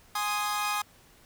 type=chord; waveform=sawtooth; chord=Ab major; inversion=none; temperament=equal; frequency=830.6 / 1046.5 / 1244.5 Hz; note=Ab5 / C6 / Eb6; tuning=0 / 0 / 0 cents; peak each=-28 / -32 / -27 dBFS; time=0.15-0.82 s; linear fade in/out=5 ms; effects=pink hiss -58 dBFS RMS until 1.25 s